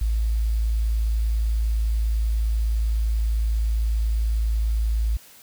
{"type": "tone with quantisation", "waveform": "sine", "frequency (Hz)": 55, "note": "A1", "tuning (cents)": 0, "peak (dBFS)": -19, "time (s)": [0.01, 5.17], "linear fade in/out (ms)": 5, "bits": 8, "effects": ["white hiss -49 dBFS RMS until 5.42 s"]}